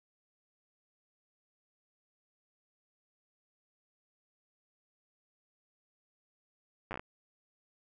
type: slowing click train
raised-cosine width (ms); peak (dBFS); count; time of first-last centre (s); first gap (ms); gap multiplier
0.5; -24; 7; 6.91-6.995; 9; 1.18
effects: none